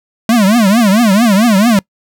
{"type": "tone with vibrato", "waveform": "square", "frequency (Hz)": 214.5, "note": "A3", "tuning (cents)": -44, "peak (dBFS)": -7, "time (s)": [0.29, 1.79], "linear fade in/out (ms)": 2, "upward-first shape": "triangle", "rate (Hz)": 4.5, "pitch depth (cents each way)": 260, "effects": ["noise-tail reverb RT60 0.1 s tail -25 dB re dry"]}